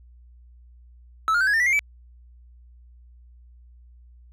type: tone with pitch steps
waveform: triangle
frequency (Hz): 1307 / 1417.1 / 1536.4 / 1665.9 / 1806.2 / 1958.3 / 2123 / 2302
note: E6 / F6 / G6 / G#6 / A6 / B6 / C7 / D7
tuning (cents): -15 / +25 / -35 / +5 / +45 / -15 / +25 / -35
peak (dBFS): -16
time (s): 1.28-1.792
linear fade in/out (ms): 0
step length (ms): 64
effects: added 60 Hz sine -47 dBFS peak until 4.32 s